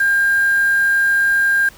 sine tone with quantisation, 1603 Hz, G6, 38 cents sharp, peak -12 dBFS, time 0-1.69 s, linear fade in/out 5 ms, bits 5, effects pink hiss -44 dBFS RMS until 1.77 s

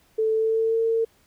sine tone with pitch glide, 440.1 to 453.3 Hz, A4 to A#4, 0 to -48 cents, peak -19 dBFS, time 0.18-1.05 s, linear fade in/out 10 ms, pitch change +52 cents, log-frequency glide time 0.32-0.79 s, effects pink hiss -61 dBFS RMS until 1.26 s

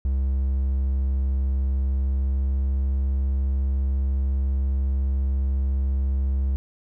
triangle tone with pitch glide, 66.7 to 67.16 Hz, C2 to C2, +34 to +46 cents, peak -18 dBFS, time 0.05-6.56 s, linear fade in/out 0 ms, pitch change +12 cents, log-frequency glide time 1.88-2.69 s, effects none

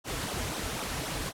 pink noise with flanger, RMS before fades -34 dBFS, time 0.04-1.33 s, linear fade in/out 50 ms, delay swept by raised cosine 0.41 to 5.71 ms, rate 3.9 Hz, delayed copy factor -0.75, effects low-pass 12000 Hz 12 dB/octave

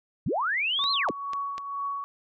sine linear two-way sweep, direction up then down, 87.31 to 4235 to 129.1 Hz, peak -24 dBFS, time 0.26-1.11 s, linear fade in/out 5 ms, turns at 0.92 s
sine tone with tremolo, 1121 Hz, C#6, 19 cents sharp, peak -27 dBFS, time 0.79-2.04 s, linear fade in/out 0 ms, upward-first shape triangle, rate 2.1 Hz, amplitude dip 60%
click train, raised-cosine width 0.2 ms, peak -21 dBFS, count 4, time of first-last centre 0.84-1.581 s, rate 4.05 Hz
effects none

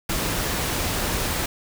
pink noise, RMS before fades -25 dBFS, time 0.09-1.46 s, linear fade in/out 5 ms, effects none

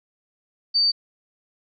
sine tone, 4600 Hz, D8, 37 cents flat, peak -16 dBFS, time 0.74-0.92 s, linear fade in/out 20 ms, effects none

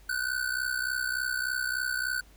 square ring-modulated tone, 1498 Hz, F#6, 21 cents sharp, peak -26 dBFS, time 0.09-2.21 s, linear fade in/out 5 ms, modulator 31.7 Hz, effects added 50 Hz sine -53 dBFS peak until 2.36 s + pink hiss -60 dBFS RMS until 2.36 s

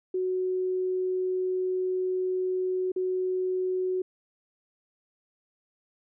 sine tone with dropouts, 370 Hz, F#4, in tune, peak -25 dBFS, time 0.14-4.02 s, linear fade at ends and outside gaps 5 ms, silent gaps 2.919-2.961 s, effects none

